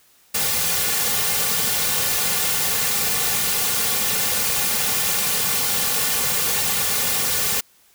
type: noise with comb filter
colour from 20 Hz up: white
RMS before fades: -21 dBFS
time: 0.34-7.61 s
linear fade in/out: 10 ms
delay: 3.1 ms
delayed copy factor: -0.9
effects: white hiss -56 dBFS RMS until 7.94 s